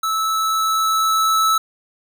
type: tone with level ramp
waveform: square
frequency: 1308 Hz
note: E6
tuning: 14 cents flat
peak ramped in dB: -19 to -14 dBFS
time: 0.03-1.58 s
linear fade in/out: 5 ms
effects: none